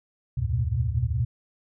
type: tone cluster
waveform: sine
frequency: 71 / 84.4 / 107.2 / 118.9 / 123.6 Hz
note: C#2 / E2 / A2 / A#2 / B2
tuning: +42 / +41 / -45 / +35 / +2 cents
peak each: -29 dBFS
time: 0.37-1.25 s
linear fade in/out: 10 ms
effects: none